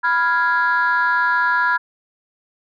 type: chord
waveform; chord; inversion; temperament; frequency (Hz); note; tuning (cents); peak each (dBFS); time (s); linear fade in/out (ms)
sine; F diminished; second; equal; 987.8 / 1396.9 / 1661.2; Cb6 / F6 / Ab6; 0 / 0 / 0; -18; 0.03-1.78; 20
effects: tanh soft clip ceiling -9 dBFS